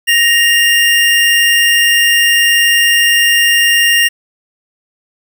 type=tone pair together; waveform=square; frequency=1868.8 / 2800 Hz; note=A#6 / F7; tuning=+4 / +4 cents; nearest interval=perfect fifth; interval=700 cents; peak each=-11 dBFS; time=0.07-4.09 s; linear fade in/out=20 ms; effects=7-bit